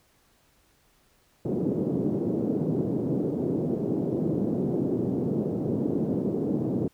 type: band-pass noise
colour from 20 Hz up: white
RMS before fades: -27 dBFS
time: 1.45-6.88 s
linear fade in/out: 5 ms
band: 130 to 390 Hz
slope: 24 dB/octave
effects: pink hiss -64 dBFS RMS until 6.93 s